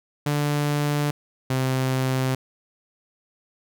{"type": "tone pair in turn", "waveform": "sawtooth", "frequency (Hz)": [146.6, 130.61], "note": ["D3", "C3"], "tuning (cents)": [-3, -3], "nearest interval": "major second", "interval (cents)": 200, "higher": "first", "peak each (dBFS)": [-17, -17], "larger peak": "neither", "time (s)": [[0.26, 1.11], [1.5, 2.35]], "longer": "neither", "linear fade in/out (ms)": 5, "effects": []}